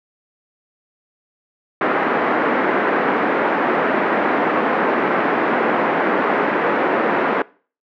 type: band-pass noise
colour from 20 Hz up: pink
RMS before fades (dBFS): -18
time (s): 1.81-7.42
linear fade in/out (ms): 2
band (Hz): 250 to 1900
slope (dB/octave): 24
effects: noise-tail reverb RT60 0.4 s tail -22 dB re dry